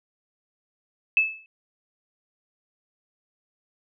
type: tone with exponential decay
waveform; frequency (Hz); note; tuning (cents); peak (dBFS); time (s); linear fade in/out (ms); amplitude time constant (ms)
sine; 2613; E7; -16; -13; 1.17-1.46; 1; 61
effects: none